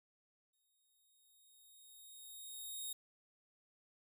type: tone with exponential growth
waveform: 5% pulse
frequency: 3729 Hz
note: A#7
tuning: in tune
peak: -33 dBFS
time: 0.53-2.93 s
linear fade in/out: 5 ms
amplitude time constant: 520 ms
effects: none